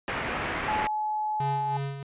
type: low-pass noise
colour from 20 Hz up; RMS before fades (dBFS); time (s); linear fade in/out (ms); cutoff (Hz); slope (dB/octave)
white; -31; 0.08-0.87; 0; 2300; 24
type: tone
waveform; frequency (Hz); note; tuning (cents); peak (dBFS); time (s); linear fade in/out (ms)
sine; 854; G#5; +48; -26; 0.68-1.77; 2
type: tone with tremolo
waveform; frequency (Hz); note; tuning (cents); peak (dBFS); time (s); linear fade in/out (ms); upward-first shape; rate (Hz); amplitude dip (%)
square; 138.8; C#3; +3; -29; 1.4-2.03; 2; sine; 3; 60
effects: resampled to 8000 Hz